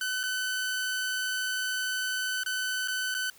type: tone with dropouts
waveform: sawtooth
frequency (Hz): 1511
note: F#6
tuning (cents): +36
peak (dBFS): -25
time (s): 0.01-3.3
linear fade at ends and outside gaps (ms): 2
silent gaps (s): 0.232-0.236 / 2.435-2.461 / 2.876-2.882 / 3.143-3.148
effects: white hiss -56 dBFS RMS until 3.38 s